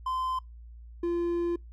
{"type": "tone pair in turn", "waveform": "triangle", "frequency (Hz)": [1032, 344.4], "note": ["C6", "F4"], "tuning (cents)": [-24, -24], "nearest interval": "octave + perfect fifth", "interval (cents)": 1900, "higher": "first", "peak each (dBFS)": [-26, -24], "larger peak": "second", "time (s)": [[0.06, 0.39], [1.03, 1.56]], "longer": "second", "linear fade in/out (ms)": 5, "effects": ["noise-tail reverb RT60 0.2 s tail -26 dB re dry", "added 58 Hz sine -44 dBFS peak until 1.72 s"]}